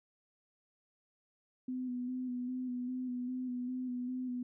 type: tone with vibrato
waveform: sine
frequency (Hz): 250.9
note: B3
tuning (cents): +28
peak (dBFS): -35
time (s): 1.68-4.43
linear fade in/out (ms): 5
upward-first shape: square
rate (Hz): 2.5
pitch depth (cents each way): 25
effects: none